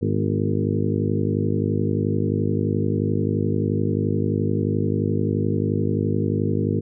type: harmonic tone with a mistuned harmonic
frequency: 51.5 Hz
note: G#1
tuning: 14 cents flat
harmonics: 2 / 3 / 4 / 5 / 6 / 7 / 8 / 9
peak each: -24 / -26 / -27 / -28 / -29 / -29 / -30 / -31 dBFS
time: 0.01-6.81 s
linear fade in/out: 20 ms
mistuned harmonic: 5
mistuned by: -50 cents
effects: none